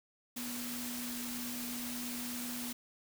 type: tone in noise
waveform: sine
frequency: 243 Hz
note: B3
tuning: 28 cents flat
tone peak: -41 dBFS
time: 0.36-2.73 s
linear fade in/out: 10 ms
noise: white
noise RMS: -42 dBFS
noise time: 0.36-2.73 s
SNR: -2 dB
effects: none